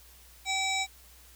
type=harmonic tone; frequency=769 Hz; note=G5; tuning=33 cents flat; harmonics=1 / 3 / 5 / 7 / 9 / 10; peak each=-33 / -31 / -33 / -41 / -39 / -38 dBFS; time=0.45-0.87 s; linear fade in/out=50 ms; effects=added 60 Hz sine -56 dBFS peak until 1.35 s + white hiss -56 dBFS RMS until 1.35 s